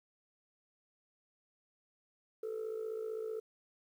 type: tone with amplitude modulation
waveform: sine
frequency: 440.9 Hz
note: A4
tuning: 4 cents sharp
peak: -32 dBFS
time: 2.43-3.4 s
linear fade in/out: 5 ms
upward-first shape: sine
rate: 55.6 Hz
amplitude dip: 75%
effects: tanh soft clip ceiling -33 dBFS + 11-bit